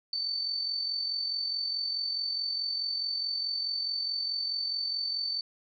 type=tone with amplitude modulation; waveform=sine; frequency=4540 Hz; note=C#8; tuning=41 cents sharp; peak=-27 dBFS; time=0.13-5.41 s; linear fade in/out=2 ms; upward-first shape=sine; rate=44.7 Hz; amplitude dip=50%; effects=none